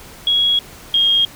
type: tone pair in turn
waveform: sine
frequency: 3322 / 3246 Hz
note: G#7 / G#7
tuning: 0 / -40 cents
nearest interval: unison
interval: 40 cents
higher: first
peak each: -12 / -11 dBFS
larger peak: second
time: 0.27-0.59 / 0.94-1.25 s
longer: first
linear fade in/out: 2 ms
effects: pink hiss -39 dBFS RMS until 1.35 s